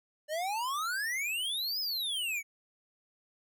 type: exponential two-way sweep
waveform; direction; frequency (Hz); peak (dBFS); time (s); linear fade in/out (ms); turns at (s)
square; up then down; 587.3 to 5180 to 2201; -32; 0.28-2.43; 50; 1.8
effects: none